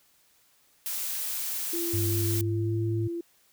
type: noise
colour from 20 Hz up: blue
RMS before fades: -32 dBFS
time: 0.86-2.41 s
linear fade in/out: 0 ms
type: tone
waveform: sine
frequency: 340.1 Hz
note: F4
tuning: 46 cents flat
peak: -30 dBFS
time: 1.73-3.21 s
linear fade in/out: 5 ms
type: tone with pitch glide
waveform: sine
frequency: 100 to 108.42 Hz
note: G2 to A2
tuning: +35 to -25 cents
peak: -26 dBFS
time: 1.93-3.08 s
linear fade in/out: 10 ms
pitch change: +140 cents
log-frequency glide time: 2.15-2.82 s
effects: white hiss -64 dBFS RMS until 3.52 s